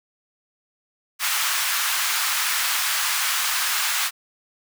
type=high-pass noise; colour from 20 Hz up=pink; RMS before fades=-23 dBFS; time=1.19-4.11 s; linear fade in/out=50 ms; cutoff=1100 Hz; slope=24 dB/octave; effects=none